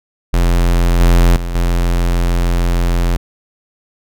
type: tone with level steps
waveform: square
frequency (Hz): 43.27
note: F1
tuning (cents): -15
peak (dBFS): -10 / -7 / -19 / -12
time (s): 0.33-3.17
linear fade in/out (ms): 10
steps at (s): 1 / 1.36 / 1.55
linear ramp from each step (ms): 2
effects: none